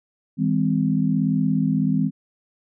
sine tone cluster, 160.3 / 201.5 / 258.1 Hz, E3 / G3 / C4, -48 / +48 / -23 cents, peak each -22 dBFS, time 0.37-2.11 s, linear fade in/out 50 ms, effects none

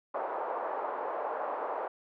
white band-pass noise, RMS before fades -35 dBFS, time 0.14-1.88 s, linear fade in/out 5 ms, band 450 to 1000 Hz, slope 24 dB/octave, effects none

